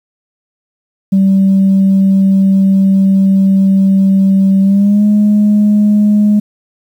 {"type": "tone with pitch glide", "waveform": "sine", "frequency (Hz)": [193.4, 208.5], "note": ["G3", "G#3"], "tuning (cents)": [-23, 7], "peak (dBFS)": -4, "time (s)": [1.12, 6.4], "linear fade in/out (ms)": 10, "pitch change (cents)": 130, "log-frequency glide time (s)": [4.61, 5.04], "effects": ["tanh soft clip ceiling -3 dBFS", "7-bit"]}